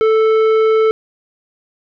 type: tone with tanh clipping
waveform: sine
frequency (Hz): 440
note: A4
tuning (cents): 0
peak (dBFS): -11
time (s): 0.01-0.91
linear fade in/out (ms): 0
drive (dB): 11
effects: none